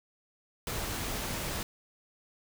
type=noise; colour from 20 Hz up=pink; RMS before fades=-35 dBFS; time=0.67-1.63 s; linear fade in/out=2 ms; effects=none